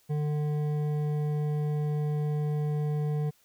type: tone with hard clipping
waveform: triangle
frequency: 149.4 Hz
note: D3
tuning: 30 cents sharp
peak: -28 dBFS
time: 0.09-3.31 s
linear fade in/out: 20 ms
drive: 13 dB
effects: white hiss -65 dBFS RMS until 3.44 s